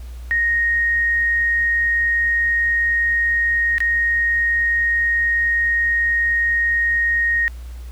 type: tone with dropouts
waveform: sine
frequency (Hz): 1864.7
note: A#6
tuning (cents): 0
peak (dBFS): -15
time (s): 0.31-7.48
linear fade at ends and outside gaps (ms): 0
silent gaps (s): 3.782-3.804
effects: added 60 Hz sine -30 dBFS peak until 7.91 s + pink hiss -49 dBFS RMS until 7.91 s